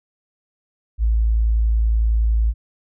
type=tone; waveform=sine; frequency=55.4 Hz; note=A1; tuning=13 cents sharp; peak=-14 dBFS; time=0.98-2.54 s; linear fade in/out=50 ms; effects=none